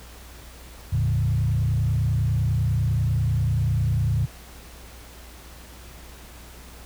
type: tone with frequency modulation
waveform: sine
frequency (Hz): 110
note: A2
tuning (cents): 0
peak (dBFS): -19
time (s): 0.92-4.26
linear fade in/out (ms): 10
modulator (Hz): 30.1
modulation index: 1.2
effects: added 60 Hz sine -44 dBFS peak until 6.85 s + pink hiss -46 dBFS RMS until 6.85 s